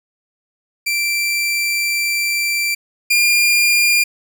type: tone pair in turn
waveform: sawtooth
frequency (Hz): 2349 / 2405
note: D7 / D7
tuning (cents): 0 / +41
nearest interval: unison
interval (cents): 41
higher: second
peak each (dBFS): -13 / -8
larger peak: second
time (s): 0.86-2.75 / 3.1-4.04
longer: first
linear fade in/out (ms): 10
effects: none